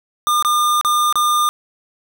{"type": "tone with dropouts", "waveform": "square", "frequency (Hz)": 1206, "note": "D6", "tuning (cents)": 46, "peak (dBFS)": -14, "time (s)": [0.27, 1.49], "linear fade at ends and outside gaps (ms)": 0, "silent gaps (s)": [[0.425, 0.448], [0.812, 0.848], [1.126, 1.156]], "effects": []}